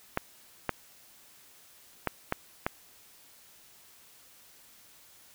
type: clicks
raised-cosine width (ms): 0.5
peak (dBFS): -12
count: 5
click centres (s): 0.174 / 0.693 / 2.073 / 2.324 / 2.665
effects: white hiss -57 dBFS RMS until 5.34 s